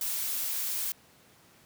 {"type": "noise", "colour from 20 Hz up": "blue", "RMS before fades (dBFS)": -32, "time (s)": [0.01, 0.92], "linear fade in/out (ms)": 2, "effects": ["pink hiss -59 dBFS RMS until 1.65 s", "high-pass 100 Hz 12 dB/octave"]}